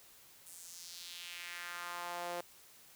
sawtooth tone with high-pass filter sweep, 174.61 Hz, F3, in tune, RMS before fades -45 dBFS, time 0.46-2.41 s, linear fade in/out 5 ms, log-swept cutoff 9300 to 530 Hz, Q 2, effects white hiss -60 dBFS RMS until 2.95 s

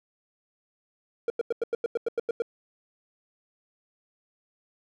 triangle tone bursts, 466.2 Hz, A#4, in tune, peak -21 dBFS, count 11, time 1.28-2.421 s, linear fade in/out 2 ms, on 21 ms, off 91 ms, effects none

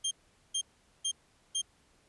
20% pulse tone bursts, 3191 Hz, G7, 30 cents sharp, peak -24 dBFS, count 4, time 0.04-1.618 s, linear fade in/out 10 ms, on 72 ms, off 430 ms, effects pink hiss -67 dBFS RMS until 2.08 s + resampled to 24000 Hz

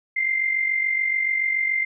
sine tone with amplitude modulation, 2093 Hz, C7, in tune, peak -17 dBFS, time 0.16-1.85 s, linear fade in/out 10 ms, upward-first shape sine, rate 47 Hz, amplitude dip 60%, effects none

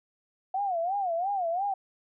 sine tone with vibrato, 734 Hz, F#5, 14 cents flat, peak -26 dBFS, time 0.54-1.74 s, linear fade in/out 5 ms, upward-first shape sine, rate 2.9 Hz, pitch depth 180 cents each way, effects none

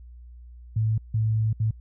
sine tone bursts at uneven times, 110 Hz, A2, in tune, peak -20 dBFS, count 3, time 0.76-0.98 / 1.14-1.53 / 1.6-1.71 s, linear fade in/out 5 ms, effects added 60 Hz sine -42 dBFS peak until 1.8 s

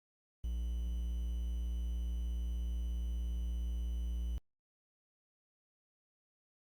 triangle tone with quantisation, 58.4 Hz, A#1, 4 cents sharp, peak -32 dBFS, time 0.44-4.38 s, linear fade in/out 0 ms, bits 10, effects Opus 48 kbps

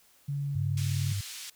sine tone with pitch glide, 141.8 to 139.69 Hz, C#3 to C#3, +40 to +14 cents, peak -29 dBFS, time 0.28-1.13 s, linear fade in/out 10 ms, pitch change -26 cents, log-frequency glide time 0.43-0.68 s
sine tone, 99.8 Hz, G2, 32 cents sharp, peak -29 dBFS, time 0.55-1.21 s, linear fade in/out 5 ms
white band-pass noise, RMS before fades -42 dBFS, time 0.77-1.5 s, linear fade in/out 5 ms, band 2300 to 7500 Hz, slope 12 dB/octave
effects white hiss -62 dBFS RMS until 1.55 s

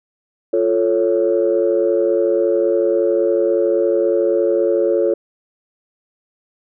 sine chord, F augmented, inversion none, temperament equal, 349.2 / 440 / 554.4 Hz, F4 / A4 / C#5, 0 / 0 / 0 cents, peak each -17 dBFS, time 0.53-5.14 s, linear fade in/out 5 ms, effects tanh soft clip ceiling -5 dBFS

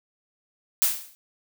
blue noise with exponential decay, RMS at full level -17 dBFS, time 0.82-1.15 s, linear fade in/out 0 ms, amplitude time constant 71 ms, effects none

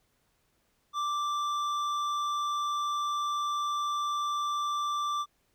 sine tone with hard clipping, 1174.7 Hz, D6, in tune, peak -30 dBFS, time 0.93-5.26 s, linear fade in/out 50 ms, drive 9 dB, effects pink hiss -72 dBFS RMS until 5.54 s

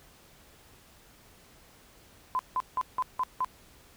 sine tone bursts, 1017 Hz, C6, 50 cents flat, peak -25 dBFS, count 6, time 2.35-3.446 s, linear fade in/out 0 ms, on 41 ms, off 170 ms, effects pink hiss -57 dBFS RMS until 3.96 s

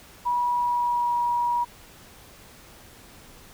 sine tone with pitch glide, 970 to 959.4 Hz, B5 to A#5, -31 to +50 cents, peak -21 dBFS, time 0.25-1.65 s, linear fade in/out 20 ms, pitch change -19 cents, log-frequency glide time 0.52-1.14 s, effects pink hiss -49 dBFS RMS until 3.53 s

